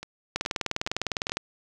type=two click trains; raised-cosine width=0.2 ms; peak=-9 / -20 dBFS; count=21 / 4; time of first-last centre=0.36-1.37 / 0.03-1.296 s; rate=19.8 / 2.37 Hz; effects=none